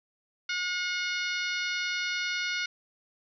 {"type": "harmonic tone", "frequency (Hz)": 722, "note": "F#5", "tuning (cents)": -43, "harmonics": [2, 3, 4, 5, 6, 7, 8], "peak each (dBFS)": [-33, -33, -38, -39, -39, -41, -43], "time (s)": [0.49, 2.66], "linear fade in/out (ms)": 5, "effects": []}